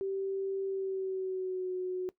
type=tone with pitch glide; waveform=sine; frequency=388.2 to 367.3 Hz; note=G4 to F#4; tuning=-17 to -13 cents; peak=-31 dBFS; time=0.01-2.09 s; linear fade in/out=0 ms; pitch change=-96 cents; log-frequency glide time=0.66-1.73 s; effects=noise-tail reverb RT60 0.1 s tail -18 dB re dry